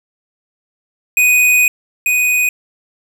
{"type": "tone pair in turn", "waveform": "square", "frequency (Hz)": [2489, 2489], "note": ["D#7", "D#7"], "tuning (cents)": [0, 0], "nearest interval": "unison", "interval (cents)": 0, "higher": "neither", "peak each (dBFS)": [-9, -12], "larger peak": "first", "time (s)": [[1.17, 1.68], [2.06, 2.49]], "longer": "first", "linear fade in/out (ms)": 2, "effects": []}